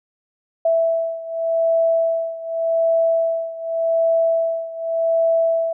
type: beating tone pair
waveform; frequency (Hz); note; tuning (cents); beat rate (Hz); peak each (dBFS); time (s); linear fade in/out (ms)
sine; 659.3 / 660.16; E5 / E5; 0 / +2; 0.86; -18 / -21; 0.65-5.73; 5
effects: none